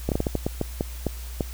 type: slowing click train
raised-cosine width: 2 ms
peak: -10 dBFS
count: 11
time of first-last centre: 0.09-1.408 s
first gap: 28 ms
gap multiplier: 1.32
effects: added 60 Hz sine -33 dBFS peak until 1.53 s + white hiss -44 dBFS RMS until 1.53 s